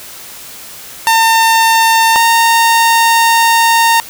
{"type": "tone pair in turn", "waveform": "sawtooth", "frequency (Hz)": [905, 919.2], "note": ["A5", "A#5"], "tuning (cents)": [48, -25], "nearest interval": "unison", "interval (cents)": 27, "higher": "second", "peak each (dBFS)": -3, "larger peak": "neither", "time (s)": [[1.07, 2.16], [2.16, 4]], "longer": "second", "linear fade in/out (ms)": 0, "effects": ["white hiss -31 dBFS RMS until 4.09 s"]}